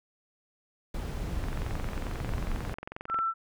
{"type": "noise", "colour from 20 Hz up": "brown", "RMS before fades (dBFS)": -33, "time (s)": [0.94, 2.74], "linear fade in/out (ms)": 5}
{"type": "click train", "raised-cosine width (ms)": 0.5, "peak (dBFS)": -23, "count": 40, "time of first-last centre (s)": [1.44, 3.189], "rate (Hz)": 22.3}
{"type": "tone", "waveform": "sine", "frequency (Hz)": 1337, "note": "E6", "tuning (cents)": 24, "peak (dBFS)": -26, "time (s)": [3.08, 3.34], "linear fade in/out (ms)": 50}
{"effects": []}